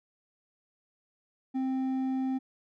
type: tone with hard clipping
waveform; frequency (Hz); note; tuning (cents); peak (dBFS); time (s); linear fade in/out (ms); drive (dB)
sine; 262.5; C4; +6; -29; 1.54-2.39; 20; 5
effects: none